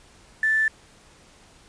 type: tone with quantisation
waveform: sine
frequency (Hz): 1760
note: A6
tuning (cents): 0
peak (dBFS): -18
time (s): 0.43-0.68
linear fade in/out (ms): 2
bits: 7
effects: pink hiss -53 dBFS RMS until 1.68 s + resampled to 22050 Hz